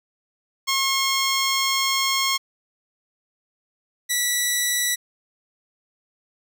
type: tone pair in turn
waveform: 10% pulse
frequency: 1080 / 1955.2 Hz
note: C#6 / B6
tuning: -45 / -18 cents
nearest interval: minor seventh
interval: 1027 cents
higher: second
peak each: -11 / -11 dBFS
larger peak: neither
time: 0.67-2.38 / 4.09-4.96 s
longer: first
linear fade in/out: 20 ms
effects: none